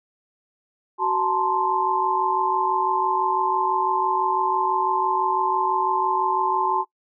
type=tone cluster; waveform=sine; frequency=374.7 / 871 / 917 / 1045 Hz; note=F#4 / A5 / A#5 / C6; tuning=+22 / -18 / -29 / -2 cents; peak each=-28 / -23 / -29 / -23 dBFS; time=0.98-6.85 s; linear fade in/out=50 ms; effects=noise-tail reverb RT60 0.1 s tail -21 dB re dry